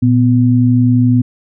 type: tone pair together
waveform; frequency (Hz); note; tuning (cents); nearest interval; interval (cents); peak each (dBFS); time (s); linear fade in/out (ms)
sine; 117.61 / 249.2; A#2 / B3; +16 / +16; octave + minor second; 1300; -10; 0.02-1.22; 10
effects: none